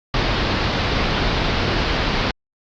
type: low-pass noise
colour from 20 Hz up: pink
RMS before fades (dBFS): -20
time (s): 0.14-2.31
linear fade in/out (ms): 2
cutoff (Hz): 4900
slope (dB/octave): 48
effects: Opus 48 kbps